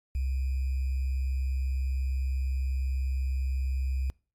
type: tone with sample-and-hold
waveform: sine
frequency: 65.8 Hz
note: C2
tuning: 10 cents sharp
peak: -26 dBFS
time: 0.15-4.1 s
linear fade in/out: 0 ms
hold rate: 2450 Hz
effects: noise-tail reverb RT60 0.4 s tail -25 dB re dry + MP3 64 kbps